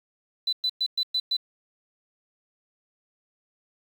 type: tone bursts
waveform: sine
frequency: 4000 Hz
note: B7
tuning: 21 cents sharp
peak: -22 dBFS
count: 6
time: 0.47-1.368 s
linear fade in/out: 5 ms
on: 58 ms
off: 110 ms
effects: 8-bit